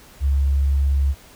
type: tone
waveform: sine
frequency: 69.3 Hz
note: C#2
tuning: in tune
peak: -15 dBFS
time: 0.2-1.15 s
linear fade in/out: 50 ms
effects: pink hiss -47 dBFS RMS until 1.35 s